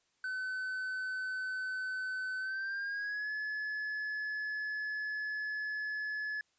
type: tone with pitch glide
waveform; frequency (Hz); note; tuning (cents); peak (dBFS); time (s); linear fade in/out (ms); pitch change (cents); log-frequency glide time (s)
triangle; 1516 to 1711.5; F#6 to A6; +42 to -48; -33; 0.24-6.41; 2; +210; 2.38-3.31
effects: white hiss -75 dBFS RMS until 6.58 s + resampled to 16000 Hz